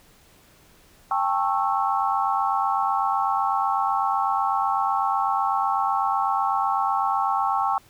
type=chord; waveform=sine; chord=A dominant seventh; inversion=third; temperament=just; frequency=792 / 880 / 1100 / 1320 Hz; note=G5 / A5 / C#6 / E6; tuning=+18 / 0 / -14 / +2 cents; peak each=-24 / -27 / -25 / -28 dBFS; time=1.11-7.78 s; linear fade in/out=2 ms; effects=pink hiss -55 dBFS RMS until 7.89 s